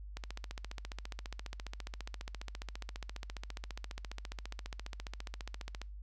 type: click train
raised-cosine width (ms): 0.2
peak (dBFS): -25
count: 84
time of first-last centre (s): 0.17-5.816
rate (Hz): 14.7
effects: noise-tail reverb RT60 0.3 s tail -25 dB re dry + added 50 Hz sine -44 dBFS peak until 6.02 s